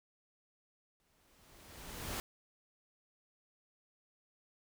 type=noise with exponential growth; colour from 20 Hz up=pink; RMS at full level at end=-38 dBFS; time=1-2.2 s; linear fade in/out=0 ms; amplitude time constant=260 ms; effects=none